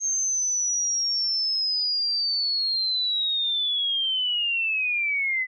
sine linear sweep, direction down, 6420 to 2000 Hz, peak -22 dBFS, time 0-5.47 s, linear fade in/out 50 ms, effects none

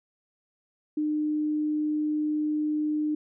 sine tone, 303 Hz, D#4, 46 cents flat, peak -24 dBFS, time 0.97-3.15 s, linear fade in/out 5 ms, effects none

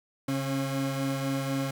30% pulse tone pair together, 137.3 / 270.6 Hz, C#3 / C#4, -16 / -42 cents, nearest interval octave, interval 1174 cents, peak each -28 dBFS, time 0.28-1.71 s, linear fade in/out 5 ms, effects none

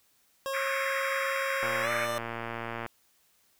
25% pulse tone with pitch glide, 542 to 594.5 Hz, C#5 to D5, -39 to +21 cents, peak -27 dBFS, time 0.46-2.18 s, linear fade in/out 0 ms, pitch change +160 cents, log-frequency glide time 1.82-1.89 s
white band-pass noise, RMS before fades -33 dBFS, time 0.53-2.07 s, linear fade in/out 20 ms, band 1200 to 2400 Hz, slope 96 dB/octave
click train, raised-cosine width 0.5 ms, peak -20 dBFS, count 144, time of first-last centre 1.63-2.863 s, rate 116 Hz
effects white hiss -67 dBFS RMS until 3.59 s

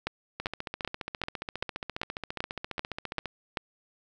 two click trains, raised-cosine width 0.3 ms, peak -13 / -18 dBFS, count 10 / 43, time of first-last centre 0.07-3.572 / 0.4-3.257 s, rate 2.57 / 14.7 Hz, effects none

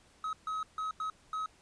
triangle tone bursts at uneven times, 1276 Hz, D#6, 43 cents sharp, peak -31 dBFS, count 5, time 0.24-0.33 / 0.47-0.63 / 0.78-0.91 / 1-1.1 / 1.33-1.46 s, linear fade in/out 2 ms, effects pink hiss -63 dBFS RMS until 1.61 s + resampled to 22050 Hz

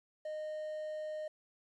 triangle tone with quantisation, 616 Hz, D#5, 17 cents flat, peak -36 dBFS, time 0.25-1.28 s, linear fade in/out 5 ms, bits 11, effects resampled to 24000 Hz

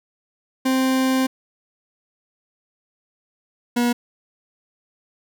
40% pulse tone pair in turn, 261.6 / 240.8 Hz, C4 / B3, 0 / -44 cents, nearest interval minor second, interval 144 cents, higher first, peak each -16 dBFS, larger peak neither, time 0.65-1.27 / 3.76-3.93 s, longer first, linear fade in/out 10 ms, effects none

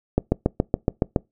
click train, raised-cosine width 2 ms, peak -4 dBFS, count 8, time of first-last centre 0.18-1.162 s, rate 7.13 Hz, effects noise-tail reverb RT60 0.2 s tail -24 dB re dry

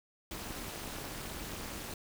pink noise with amplitude modulation, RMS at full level -38 dBFS, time 0.31-1.94 s, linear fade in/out 2 ms, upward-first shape sine, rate 270 Hz, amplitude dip 95%, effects none

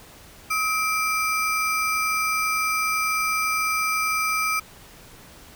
square ring-modulated tone, 1811 Hz, A6, 49 cents sharp, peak -19 dBFS, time 0.5-4.6 s, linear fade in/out 10 ms, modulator 535 Hz, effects pink hiss -47 dBFS RMS until 5.55 s

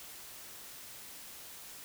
silence, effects white hiss -49 dBFS RMS until 1.84 s

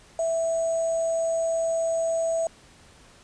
sine tone with sample-and-hold, 659.3 Hz, E5, in tune, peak -22 dBFS, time 0.19-2.47 s, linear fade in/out 2 ms, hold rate 7350 Hz, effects pink hiss -53 dBFS RMS until 3.23 s + resampled to 22050 Hz

